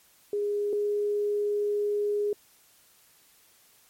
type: tone pair in turn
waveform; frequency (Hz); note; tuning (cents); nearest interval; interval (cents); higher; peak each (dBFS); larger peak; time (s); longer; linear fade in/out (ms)
sine; 411.4 / 413.4; G#4 / G#4; -16 / -8; unison; 8; second; -25 / -24; second; 0.33-0.73 / 0.73-2.33; second; 2
effects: white hiss -60 dBFS RMS until 3.89 s + MP3 64 kbps